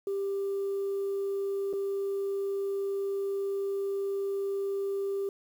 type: tone with dropouts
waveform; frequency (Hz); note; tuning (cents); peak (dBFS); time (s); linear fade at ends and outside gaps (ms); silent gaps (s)
sine; 395.1; G4; +14; -27; 0.07-5.29; 2; 1.73-1.735
effects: tanh soft clip ceiling -26 dBFS + 9-bit